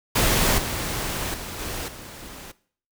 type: noise with level steps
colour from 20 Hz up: pink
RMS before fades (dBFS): -20 / -28 / -34 / -31 / -40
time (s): 0.15-2.52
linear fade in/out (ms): 10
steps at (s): 0.58 / 1.34 / 1.59 / 1.88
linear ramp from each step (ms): 2
effects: noise-tail reverb RT60 0.5 s tail -19 dB re dry